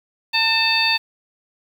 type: harmonic tone with a mistuned harmonic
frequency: 900 Hz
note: A5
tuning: 39 cents sharp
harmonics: 1 / 2 / 3 / 4 / 5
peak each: -24 / -25 / -19 / -23 / -21 dBFS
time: 0.33-0.98 s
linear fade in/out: 20 ms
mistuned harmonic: 3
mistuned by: -45 cents
effects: 7-bit